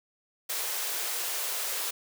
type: high-pass noise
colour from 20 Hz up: white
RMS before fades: -32 dBFS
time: 0.49-1.91 s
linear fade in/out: 10 ms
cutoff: 370 Hz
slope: 48 dB/octave
effects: none